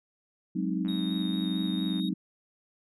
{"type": "chord", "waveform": "sine", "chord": "Ab dominant seventh", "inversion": "third", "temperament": "equal", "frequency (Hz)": [185, 207.7, 261.6, 311.1], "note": ["Gb3", "Ab3", "C4", "Eb4"], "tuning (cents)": [0, 0, 0, 0], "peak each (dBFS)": [-30, -34, -34, -33], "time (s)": [0.55, 2.14], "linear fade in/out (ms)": 10}
{"type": "click train", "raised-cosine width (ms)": 0.5, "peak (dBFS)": -35, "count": 118, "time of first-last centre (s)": [0.85, 1.997], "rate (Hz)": 102}
{"type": "tone with vibrato", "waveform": "triangle", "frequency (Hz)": 3729, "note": "A#7", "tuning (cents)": 0, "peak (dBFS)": -36, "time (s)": [0.88, 2.09], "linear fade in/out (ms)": 5, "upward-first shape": "square", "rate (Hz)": 4.4, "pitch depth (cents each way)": 12}
{"effects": []}